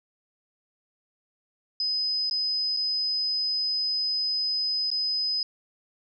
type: tone with dropouts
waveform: sine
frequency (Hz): 5030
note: D#8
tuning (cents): +18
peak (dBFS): -24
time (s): 1.8-5.43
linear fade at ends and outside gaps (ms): 2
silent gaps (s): 2.298-2.31 / 2.766-2.77 / 4.904-4.914
effects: none